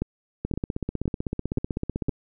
two click trains, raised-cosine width 3 ms, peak -12 / -14 dBFS, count 5 / 27, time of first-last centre 0.02-2.093 / 0.45-2.085 s, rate 1.93 / 15.9 Hz, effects none

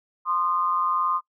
sine tone pair together, 1046.5 / 1224.9 Hz, C6 / D#6, 0 / -27 cents, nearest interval minor third, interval 273 cents, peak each -24 / -24 dBFS, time 0.25-1.21 s, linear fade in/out 50 ms, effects noise-tail reverb RT60 0.1 s tail -20 dB re dry

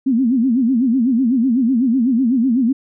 sine tone with vibrato, 246.9 Hz, B3, in tune, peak -12 dBFS, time 0.06-2.73 s, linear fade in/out 10 ms, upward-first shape sine, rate 8 Hz, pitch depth 180 cents each way, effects none

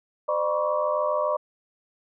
sine tone cluster, 514 / 601 / 967 / 1070 / 1143 Hz, C5 / D5 / B5 / C6 / D6, -31 / +40 / -37 / +38 / -47 cents, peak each -31 / -24 / -31 / -32 / -30 dBFS, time 0.28-1.37 s, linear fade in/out 10 ms, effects none

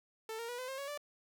sawtooth tone with pitch steps, 443.2 / 464.2 / 486.1 / 509.1 / 533.2 / 558.4 / 584.8 Hz, A4 / A#4 / B4 / C5 / C5 / C#5 / D5, +13 / -7 / -28 / -47 / +33 / +13 / -7 cents, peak -36 dBFS, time 0.29-0.976 s, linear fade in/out 2 ms, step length 98 ms, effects none

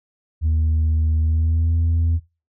sine tone with pitch glide, 78.9 to 82.73 Hz, D#2 to E2, +25 to +7 cents, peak -13 dBFS, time 0.41-2.2 s, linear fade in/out 50 ms, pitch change +82 cents, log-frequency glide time 1.21-1.74 s, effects noise-tail reverb RT60 0.3 s tail -22 dB re dry + tanh soft clip ceiling -14 dBFS

